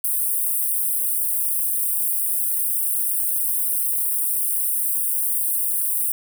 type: high-pass noise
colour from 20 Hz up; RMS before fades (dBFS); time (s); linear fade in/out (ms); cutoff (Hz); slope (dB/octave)
white; -22; 0.04-6.12; 2; 8600; 96
effects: none